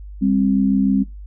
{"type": "tone pair together", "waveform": "sine", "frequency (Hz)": [199, 265.6], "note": ["G3", "C4"], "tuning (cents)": [26, 26], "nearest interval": "perfect fourth", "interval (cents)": 500, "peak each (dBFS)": [-16, -17], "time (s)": [0.21, 1.04], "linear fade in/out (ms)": 20, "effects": ["noise-tail reverb RT60 0.2 s tail -22 dB re dry", "added 50 Hz sine -32 dBFS peak until 1.26 s"]}